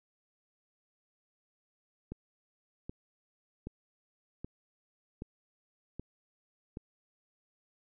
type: click train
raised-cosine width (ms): 3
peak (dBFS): -27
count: 7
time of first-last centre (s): 2.12-6.771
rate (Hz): 1.29
effects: none